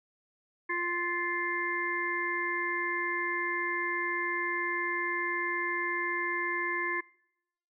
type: harmonic tone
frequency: 349.2 Hz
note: F4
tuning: in tune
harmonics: 1 / 3 / 5 / 6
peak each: -37 / -35 / -33 / -34 dBFS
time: 0.69-7.01 s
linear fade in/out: 10 ms
effects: noise-tail reverb RT60 0.8 s tail -24 dB re dry